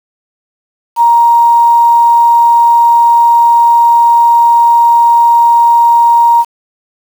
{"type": "tone with quantisation", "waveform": "sine", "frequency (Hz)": 938, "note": "A#5", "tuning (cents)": 11, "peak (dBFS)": -3, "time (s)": [0.96, 6.45], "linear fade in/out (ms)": 50, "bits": 5, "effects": []}